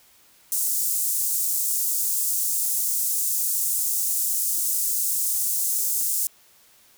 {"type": "high-pass noise", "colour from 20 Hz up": "pink", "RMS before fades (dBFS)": -24, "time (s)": [0.52, 6.27], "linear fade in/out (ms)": 0, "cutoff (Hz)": 7400, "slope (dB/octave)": 24, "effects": ["white hiss -56 dBFS RMS until 6.97 s"]}